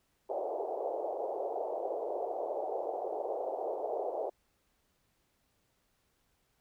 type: band-pass noise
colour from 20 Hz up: white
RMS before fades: -36 dBFS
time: 0.29-4.3 s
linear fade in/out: 10 ms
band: 390 to 760 Hz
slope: 48 dB/octave
effects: pink hiss -75 dBFS RMS until 6.6 s